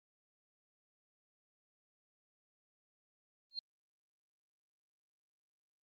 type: tone with exponential growth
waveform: sine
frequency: 4200 Hz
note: C8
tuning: 6 cents sharp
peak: -33 dBFS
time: 3.51-3.59 s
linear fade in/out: 2 ms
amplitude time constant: 17 ms
effects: Opus 32 kbps